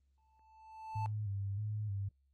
triangle tone with exponential growth, 880 Hz, A5, in tune, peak -34 dBFS, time 0.18-1.06 s, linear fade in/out 0 ms, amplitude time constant 190 ms
sine tone with vibrato, 102.6 Hz, G#2, 21 cents flat, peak -35 dBFS, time 0.95-2.09 s, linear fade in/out 10 ms, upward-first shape square, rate 1.6 Hz, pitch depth 60 cents each way
effects added 68 Hz sine -70 dBFS peak until 2.33 s + Opus 24 kbps

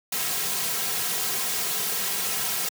white noise with comb filter, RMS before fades -27 dBFS, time 0.12-2.69 s, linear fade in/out 5 ms, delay 3.4 ms, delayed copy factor -0.7, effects high-pass 150 Hz 12 dB/octave

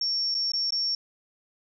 sine tone with dropouts, 5480 Hz, F8, 34 cents flat, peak -24 dBFS, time 0.01-0.95 s, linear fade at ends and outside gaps 2 ms, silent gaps 0.344-0.349 / 0.519-0.535 / 0.706-0.722 s, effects none

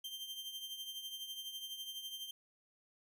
40% pulse tone with tremolo, 3150 Hz, G7, 8 cents sharp, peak -40 dBFS, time 0.04-2.31 s, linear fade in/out 5 ms, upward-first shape triangle, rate 12 Hz, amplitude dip 65%, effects none

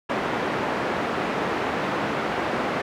pink band-pass noise, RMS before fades -26 dBFS, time 0.09-2.82 s, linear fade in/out 10 ms, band 240 to 1800 Hz, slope 12 dB/octave, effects none

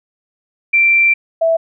sine tone pair in turn, 2353 / 657.2 Hz, D7 / E5, +3 / -5 cents, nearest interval octave + minor seventh, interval 2208 cents, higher first, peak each -8 / -10 dBFS, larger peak first, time 0.73-1.14 / 1.41-1.57 s, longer first, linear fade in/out 10 ms, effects none

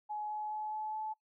sine tone with pitch steps, 844 / 849.4 / 854.8 / 860.2 / 865.7 Hz, G#5 / G#5 / G#5 / A5 / A5, +28 / +39 / +50 / -39 / -28 cents, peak -36 dBFS, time 0.09-1.14 s, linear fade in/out 20 ms, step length 210 ms, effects noise-tail reverb RT60 0.1 s tail -20 dB re dry

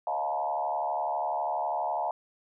sine tone with frequency modulation, 784 Hz, G5, in tune, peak -27 dBFS, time 0.07-2.11 s, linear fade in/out 2 ms, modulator 72.1 Hz, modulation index 2.3, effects none

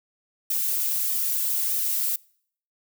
violet noise with flanger, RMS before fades -25 dBFS, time 0.5-2.16 s, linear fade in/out 5 ms, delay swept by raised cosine 1.6 to 3.5 ms, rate 1.6 Hz, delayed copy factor +0.55, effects noise-tail reverb RT60 0.6 s tail -25 dB re dry

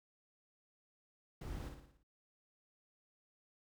brown noise with echo, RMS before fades -44 dBFS, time 1.41-1.69 s, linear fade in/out 5 ms, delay 57 ms, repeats 6, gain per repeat -5 dB, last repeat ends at 2.032 s, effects none

